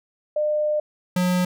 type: tone pair in turn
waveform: sine / square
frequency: 603 / 180.62 Hz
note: D5 / F#3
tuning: +46 / -41 cents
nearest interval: octave + major sixth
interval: 2087 cents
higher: first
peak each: -19 dBFS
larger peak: neither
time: 0.36-0.8 / 1.16-1.45 s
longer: first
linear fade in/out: 5 ms
effects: none